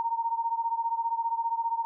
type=beating tone pair; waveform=sine; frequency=918 / 933 Hz; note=A#5 / A#5; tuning=-27 / +1 cents; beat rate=15 Hz; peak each=-28 / -31 dBFS; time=0-1.85 s; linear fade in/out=0 ms; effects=none